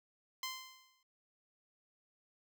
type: tone with exponential decay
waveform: 10% pulse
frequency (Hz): 1039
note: C6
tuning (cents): -12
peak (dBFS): -28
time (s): 0.43-1.03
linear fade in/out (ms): 2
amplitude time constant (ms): 130
effects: none